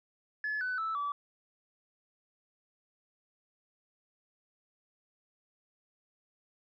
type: tone with pitch steps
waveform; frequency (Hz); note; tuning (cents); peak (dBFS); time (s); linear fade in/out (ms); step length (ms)
sine; 1715 / 1501.6 / 1314.8 / 1151.3; A6 / F#6 / E6 / D6; -45 / +25 / -5 / -35; -30; 0.44-1.12; 2; 170
effects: tanh soft clip ceiling -28 dBFS